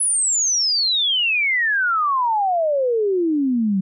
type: exponential sweep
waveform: sine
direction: down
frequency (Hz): 10410 to 185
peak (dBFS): -16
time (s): 0-3.81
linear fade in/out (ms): 10
effects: none